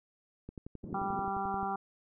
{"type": "click train", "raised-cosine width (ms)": 3, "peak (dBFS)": -30, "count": 14, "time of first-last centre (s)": [0.49, 1.63], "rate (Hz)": 11.4}
{"type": "band-pass noise", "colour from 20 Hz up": "white", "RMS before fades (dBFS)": -44, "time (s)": [0.83, 1.26], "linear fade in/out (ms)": 10, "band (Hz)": [130, 340], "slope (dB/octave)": 24}
{"type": "harmonic tone", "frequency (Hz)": 196, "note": "G3", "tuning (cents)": 0, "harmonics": [1, 2, 4, 5, 6, 7], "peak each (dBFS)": [-41, -42, -34, -42, -40, -42], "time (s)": [0.94, 1.76], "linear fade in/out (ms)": 5}
{"effects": []}